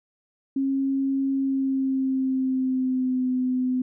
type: tone with pitch glide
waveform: sine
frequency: 271 to 254.3 Hz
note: C#4 to C4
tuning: -39 to -49 cents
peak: -21 dBFS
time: 0.56-3.82 s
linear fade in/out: 5 ms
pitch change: -110 cents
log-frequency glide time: 1.34-3.29 s
effects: none